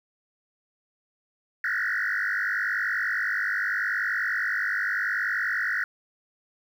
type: tone with frequency modulation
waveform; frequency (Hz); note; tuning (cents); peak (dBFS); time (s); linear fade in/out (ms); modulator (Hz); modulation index
sine; 1678; G#6; +17; -23; 1.64-5.84; 2; 50.4; 5.2
effects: tanh soft clip ceiling -20 dBFS + 9-bit